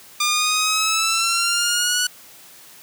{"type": "exponential sweep", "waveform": "10% pulse", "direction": "up", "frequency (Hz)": [1200, 1480], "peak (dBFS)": -9, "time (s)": [0.2, 2.07], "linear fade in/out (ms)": 5, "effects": ["white hiss -45 dBFS RMS until 2.82 s", "high-pass 100 Hz 12 dB/octave"]}